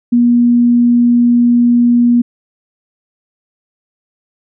sine tone, 240 Hz, B3, 49 cents flat, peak -6 dBFS, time 0.12-2.22 s, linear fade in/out 10 ms, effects none

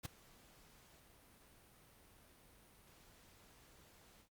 pink noise with ADSR envelope, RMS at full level -43 dBFS, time 0.03-4.29 s, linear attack 26 ms, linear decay 9 ms, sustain -22 dB, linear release 90 ms, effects Opus 48 kbps

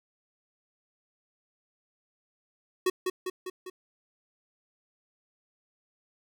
square tone with echo, 370 Hz, F#4, in tune, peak -23 dBFS, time 2.86-2.9 s, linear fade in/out 5 ms, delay 200 ms, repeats 4, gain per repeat -4 dB, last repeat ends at 3.7 s, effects none

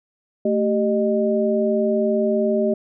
sine tone cluster, 222.2 / 390.1 / 613 Hz, A3 / G4 / D#5, +17 / -8 / -26 cents, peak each -21 dBFS, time 0.45-2.74 s, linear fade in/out 5 ms, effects none

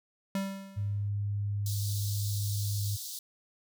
square tone with exponential decay, 194.9 Hz, G3, 10 cents flat, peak -28 dBFS, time 0.35-1.09 s, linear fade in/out 2 ms, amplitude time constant 160 ms
sine tone, 101.9 Hz, G#2, 32 cents flat, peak -29 dBFS, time 0.76-2.97 s, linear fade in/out 20 ms
pink high-pass noise, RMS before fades -40 dBFS, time 1.66-3.19 s, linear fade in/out 2 ms, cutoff 3800 Hz, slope 48 dB/octave
effects none

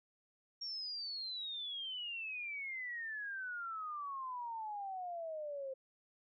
sine exponential sweep, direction down, 5590 to 523.3 Hz, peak -40 dBFS, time 0.61-5.74 s, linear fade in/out 10 ms, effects none

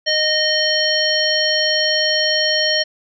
harmonic tone, 617 Hz, D#5, 15 cents flat, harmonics 1 / 3 / 5 / 7 / 9, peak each -21 / -21 / -21 / -21 / -21 dBFS, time 0.06-2.84 s, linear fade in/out 20 ms, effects none

